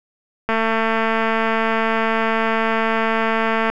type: click train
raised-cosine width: 0.5 ms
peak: -5 dBFS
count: 720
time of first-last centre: 0.49-3.7 s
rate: 224 Hz
effects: none